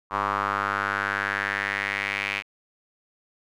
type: tone with band-pass filter sweep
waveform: square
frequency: 50 Hz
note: G1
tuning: 35 cents sharp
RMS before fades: -27 dBFS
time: 0.1-2.43 s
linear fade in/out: 50 ms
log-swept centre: 1100 to 2400 Hz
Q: 4.1
effects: none